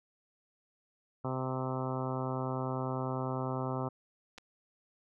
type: harmonic tone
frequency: 130 Hz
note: C3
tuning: 11 cents flat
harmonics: 1 / 2 / 3 / 4 / 5 / 6 / 7 / 8 / 9 / 10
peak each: -36 / -39 / -41 / -42 / -43 / -44 / -44 / -45 / -46 / -46 dBFS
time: 1.24-3.89 s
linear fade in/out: 10 ms
type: clicks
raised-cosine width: 0.2 ms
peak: -32 / -31 dBFS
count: 2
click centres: 4.379 / 4.383 s
effects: none